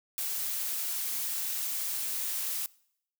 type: noise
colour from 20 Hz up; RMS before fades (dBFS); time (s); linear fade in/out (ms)
blue; -33; 0.18-2.66; 0
effects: noise-tail reverb RT60 0.7 s tail -23 dB re dry